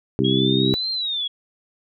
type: harmonic tone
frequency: 65.41 Hz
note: C2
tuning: in tune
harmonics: 2 / 3 / 4 / 5 / 6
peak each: -23 / -23 / -23 / -23 / -23 dBFS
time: 0.19-0.74 s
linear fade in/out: 0 ms
type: exponential two-way sweep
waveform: sine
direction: up then down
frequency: 3271 to 4197 to 3306 Hz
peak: -22 dBFS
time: 0.24-1.28 s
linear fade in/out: 10 ms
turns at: 0.91 s
effects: none